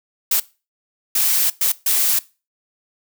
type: noise bursts at uneven times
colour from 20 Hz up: blue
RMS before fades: -17 dBFS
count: 4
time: 0.31-0.4 / 1.15-1.5 / 1.61-1.72 / 1.86-2.19 s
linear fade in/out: 5 ms
effects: noise-tail reverb RT60 0.3 s tail -20 dB re dry